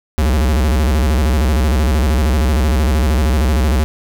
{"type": "tone with vibrato", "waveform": "square", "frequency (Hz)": 69.3, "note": "C#2", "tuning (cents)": 0, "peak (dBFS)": -12, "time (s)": [0.18, 3.84], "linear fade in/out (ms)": 0, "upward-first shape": "square", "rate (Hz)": 13, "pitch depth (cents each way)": 190, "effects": []}